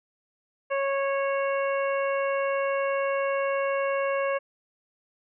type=harmonic tone; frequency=551 Hz; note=C#5; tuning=11 cents flat; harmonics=1 / 2 / 3 / 4 / 5; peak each=-25 / -31 / -35 / -37 / -39 dBFS; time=0.7-4.39 s; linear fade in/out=20 ms; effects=none